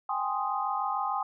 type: chord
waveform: sine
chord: Ab major seventh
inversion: third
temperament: equal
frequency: 784 / 830.6 / 1046.5 / 1244.5 Hz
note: G5 / Ab5 / C6 / Eb6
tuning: 0 / 0 / 0 / 0 cents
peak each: -33 dBFS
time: 0.09-1.23 s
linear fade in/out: 5 ms
effects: none